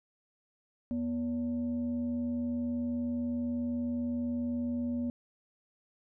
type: tone with frequency modulation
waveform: sine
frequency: 241.9 Hz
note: B3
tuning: 36 cents flat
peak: -30 dBFS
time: 0.91-5.1 s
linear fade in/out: 0 ms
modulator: 325 Hz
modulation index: 0.37
effects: none